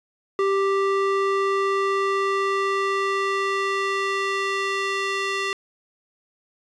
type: tone with band-pass filter sweep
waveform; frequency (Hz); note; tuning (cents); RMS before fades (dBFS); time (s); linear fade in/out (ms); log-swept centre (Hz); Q
square; 392; G4; 0; -23; 0.39-5.53; 0; 820 to 2500; 0.92
effects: resampled to 24000 Hz